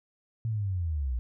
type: linear sweep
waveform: sine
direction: down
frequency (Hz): 115.6 to 57.4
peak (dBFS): -27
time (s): 0.45-1.19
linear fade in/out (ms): 0
effects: none